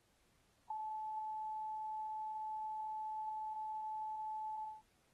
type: tone with ADSR envelope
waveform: sine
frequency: 866 Hz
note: A5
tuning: 28 cents flat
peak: -36 dBFS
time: 0.7-4.82 s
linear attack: 5 ms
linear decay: 18 ms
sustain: -4 dB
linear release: 190 ms
effects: pink hiss -75 dBFS RMS until 5.13 s + AAC 32 kbps